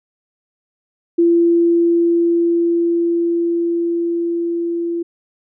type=tone with level ramp; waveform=sine; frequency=340 Hz; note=F4; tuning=46 cents flat; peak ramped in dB=-9 to -18 dBFS; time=1.18-5.03 s; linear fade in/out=10 ms; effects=none